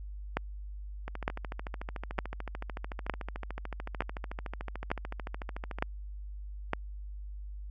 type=two click trains; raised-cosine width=0.5 ms; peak=-13 / -23 dBFS; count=8 / 65; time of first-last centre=0.37-6.734 / 1.08-5.786 s; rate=1.1 / 13.6 Hz; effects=added 50 Hz sine -39 dBFS peak until 7.7 s